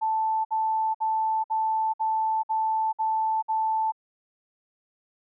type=tone bursts; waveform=sine; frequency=880 Hz; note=A5; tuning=in tune; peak=-22 dBFS; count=8; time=0.01-3.922 s; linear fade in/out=20 ms; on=440 ms; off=56 ms; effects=none